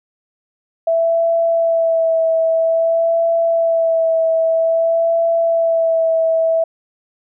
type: tone with vibrato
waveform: sine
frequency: 659.3 Hz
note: E5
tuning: in tune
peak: -12 dBFS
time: 0.87-6.64 s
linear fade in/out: 5 ms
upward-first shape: sine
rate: 0.51 Hz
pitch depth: 21 cents each way
effects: none